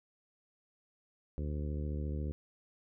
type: harmonic tone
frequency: 74.2 Hz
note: D2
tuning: 18 cents sharp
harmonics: 1 / 2 / 3 / 4 / 5 / 6 / 7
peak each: -35 / -41 / -45 / -47 / -49 / -51 / -52 dBFS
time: 1.38-2.32 s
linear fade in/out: 0 ms
effects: none